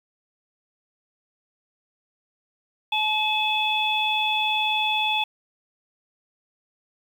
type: harmonic tone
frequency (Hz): 859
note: A5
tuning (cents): -42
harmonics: 1 / 3 / 4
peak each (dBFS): -25 / -25 / -25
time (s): 2.92-5.24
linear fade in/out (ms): 5
effects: 8-bit